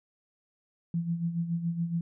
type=tone with tremolo; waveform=sine; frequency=169 Hz; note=E3; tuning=43 cents sharp; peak=-25 dBFS; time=0.94-2.01 s; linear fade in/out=2 ms; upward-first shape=sine; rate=7.1 Hz; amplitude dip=65%; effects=none